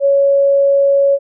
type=tone; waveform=sine; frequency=557 Hz; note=C#5; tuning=8 cents sharp; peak=-8 dBFS; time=0-1.19 s; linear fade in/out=50 ms; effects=none